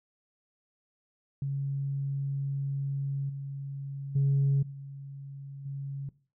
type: tone with level steps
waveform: sine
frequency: 138.59 Hz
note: C#3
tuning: in tune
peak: -28 / -34 / -20 / -39 / -33 dBFS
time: 1.42-6.09 s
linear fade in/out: 2 ms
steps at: 3.29 / 4.15 / 4.62 / 5.65 s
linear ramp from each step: 10 ms
effects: noise-tail reverb RT60 0.4 s tail -19 dB re dry + tanh soft clip ceiling -19 dBFS